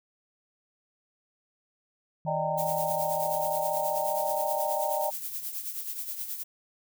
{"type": "tone with exponential decay", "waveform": "sine", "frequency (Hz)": 159.2, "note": "D#3", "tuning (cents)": 40, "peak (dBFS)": -33, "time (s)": [2.25, 5.66], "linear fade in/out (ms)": 0, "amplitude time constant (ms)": 740}
{"type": "chord", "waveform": "sine", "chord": "Eb major seventh", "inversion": "third", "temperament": "equal with one note detuned", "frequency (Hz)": [587.3, 622.3, 784, 916.3], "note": ["D5", "Eb5", "G5", "Bb5"], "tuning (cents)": [0, 0, 0, -30], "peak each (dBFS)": -32, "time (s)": [2.26, 5.11], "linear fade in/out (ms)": 20}
{"type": "noise with tremolo", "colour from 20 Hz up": "violet", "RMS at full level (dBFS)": -33, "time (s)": [2.57, 6.44], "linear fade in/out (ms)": 20, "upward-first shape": "triangle", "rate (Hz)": 9.4, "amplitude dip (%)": 65}
{"effects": []}